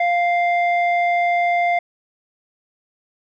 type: tone with low-pass filter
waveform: square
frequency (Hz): 698.5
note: F5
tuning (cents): 0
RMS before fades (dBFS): -18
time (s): 0-1.79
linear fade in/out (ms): 5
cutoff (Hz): 1700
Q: 7
effects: none